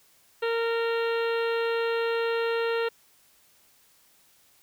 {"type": "harmonic tone", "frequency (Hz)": 461.1, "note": "A#4", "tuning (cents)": -19, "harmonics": [1, 2, 3, 4, 5, 6, 7, 8, 9], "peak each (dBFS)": [-25, -36, -34, -37, -44, -38, -44, -46, -46], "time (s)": [0.42, 2.89], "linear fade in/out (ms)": 10, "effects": ["white hiss -61 dBFS RMS until 4.62 s"]}